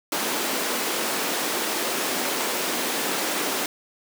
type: high-pass noise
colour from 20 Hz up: pink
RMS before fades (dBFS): -26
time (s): 0.12-3.66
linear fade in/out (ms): 2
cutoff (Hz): 250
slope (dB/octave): 24
effects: none